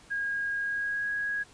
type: tone with pitch glide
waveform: sine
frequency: 1632 to 1654.8 Hz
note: G#6 to G#6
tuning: -31 to -7 cents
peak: -28 dBFS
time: 0.1-1.44 s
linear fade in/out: 20 ms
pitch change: +24 cents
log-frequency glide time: 0.61-1.09 s
effects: pink hiss -55 dBFS RMS until 1.53 s + resampled to 22050 Hz